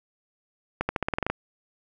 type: accelerating click train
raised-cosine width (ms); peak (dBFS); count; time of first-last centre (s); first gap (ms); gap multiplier
0.5; -10; 10; 0.81-1.3; 80; 0.9
effects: none